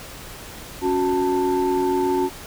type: tone cluster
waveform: sine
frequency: 277.7 / 365.9 / 887 Hz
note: C#4 / F#4 / A5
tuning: +3 / -19 / +14 cents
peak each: -23 / -19 / -23 dBFS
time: 0.81-2.3 s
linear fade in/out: 50 ms
effects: tanh soft clip ceiling -12 dBFS + pink hiss -38 dBFS RMS until 2.46 s